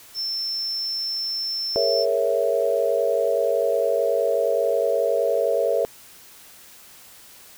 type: tone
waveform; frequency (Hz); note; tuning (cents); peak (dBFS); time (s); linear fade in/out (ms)
sine; 5350; E8; +25; -24; 0.14-2.06; 50
type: chord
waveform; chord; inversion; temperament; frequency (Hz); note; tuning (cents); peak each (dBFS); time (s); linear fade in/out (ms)
sine; A# half-diminished seventh; third; equal; 415.3 / 466.2 / 554.4 / 659.3; G#4 / A#4 / C#5 / E5; 0 / 0 / 0 / 0; -27 / -23 / -23 / -24; 1.76-5.85; 0
effects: white hiss -47 dBFS RMS until 7.57 s